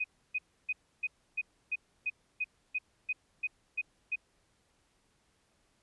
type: tone bursts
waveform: sine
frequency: 2502 Hz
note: D#7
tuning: 9 cents sharp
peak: -29 dBFS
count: 13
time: 0-4.159 s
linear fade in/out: 10 ms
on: 43 ms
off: 300 ms
effects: pink hiss -72 dBFS RMS until 5.82 s + resampled to 24000 Hz